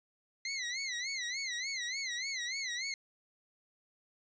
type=tone with vibrato; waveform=20% pulse; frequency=2051 Hz; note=C7; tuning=35 cents flat; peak=-30 dBFS; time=0.45-2.94 s; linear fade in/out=2 ms; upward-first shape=sine; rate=3.4 Hz; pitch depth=140 cents each way; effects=resampled to 16000 Hz